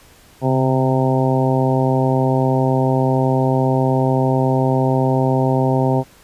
harmonic tone with a mistuned harmonic, 130.81 Hz, C3, in tune, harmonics 1 / 2 / 3 / 4 / 5 / 6 / 7, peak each -17 / -20 / -22 / -23 / -24 / -25 / -25 dBFS, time 0.41-6.04 s, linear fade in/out 50 ms, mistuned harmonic 1, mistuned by +46 cents, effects pink hiss -48 dBFS RMS until 6.23 s + resampled to 32000 Hz

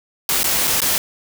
white noise with dropouts, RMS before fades -18 dBFS, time 0.29-0.98 s, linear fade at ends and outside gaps 1 ms, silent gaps 0.432-0.442 / 0.672-0.676 / 0.804-0.818 s, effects none

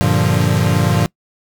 40% pulse chord, G minor seventh, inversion none, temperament equal with one note detuned, 96.87 / 116.54 / 146.83 / 174.61 Hz, G2 / Bb2 / D3 / F3, -20 / 0 / 0 / 0 cents, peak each -17 dBFS, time 0.01-1.06 s, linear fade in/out 0 ms, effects noise-tail reverb RT60 0.1 s tail -24 dB re dry

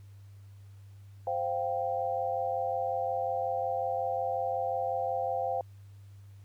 sine chord, C suspended fourth, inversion none, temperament equal, 523.3 / 698.5 / 784 Hz, C5 / F5 / G5, 0 / 0 / 0 cents, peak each -33 dBFS, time 1.27-5.61 s, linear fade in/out 2 ms, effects added 99 Hz sine -48 dBFS peak until 6.44 s + pink hiss -68 dBFS RMS until 6.44 s

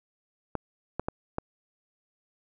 clicks, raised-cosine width 1 ms, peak -15 dBFS, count 4, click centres 0.553 / 0.996 / 1.085 / 1.384 s, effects none

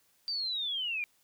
sine linear sweep, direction down, 4699 to 2349 Hz, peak -31 dBFS, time 0.28-1.04 s, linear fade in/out 0 ms, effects white hiss -69 dBFS RMS until 1.23 s

